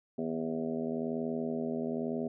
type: harmonic tone with a mistuned harmonic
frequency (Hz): 81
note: E2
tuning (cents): -30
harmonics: 2 / 3 / 4 / 5 / 6 / 7 / 8 / 9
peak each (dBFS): -44 / -34 / -47 / -37 / -45 / -43 / -42 / -51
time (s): 0.18-2.28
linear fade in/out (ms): 5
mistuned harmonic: 9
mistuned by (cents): -20
effects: none